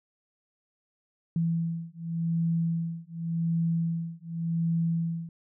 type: beating tone pair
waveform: sine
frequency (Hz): 165.9 / 166.78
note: E3 / E3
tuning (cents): +11 / +21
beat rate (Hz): 0.88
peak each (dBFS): -29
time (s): 1.36-5.29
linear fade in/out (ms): 2
effects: none